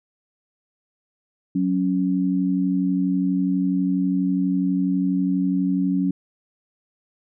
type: tone pair together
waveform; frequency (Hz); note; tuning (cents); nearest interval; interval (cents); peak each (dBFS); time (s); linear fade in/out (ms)
sine; 185.01 / 277.2; F#3 / C#4; 0 / 0; perfect fifth; 700; -21; 1.55-6.11; 5
effects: none